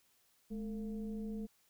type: tone with frequency modulation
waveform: sine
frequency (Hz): 212.5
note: G#3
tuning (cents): +40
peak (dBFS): -38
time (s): 0.5-1.47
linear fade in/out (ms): 20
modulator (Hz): 239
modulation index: 0.64
effects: white hiss -72 dBFS RMS until 1.69 s